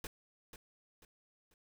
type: noise with echo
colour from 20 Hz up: pink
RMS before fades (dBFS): -43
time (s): 0.04-0.07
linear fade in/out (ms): 2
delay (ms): 490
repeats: 3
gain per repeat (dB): -9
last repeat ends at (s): 1.54
effects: none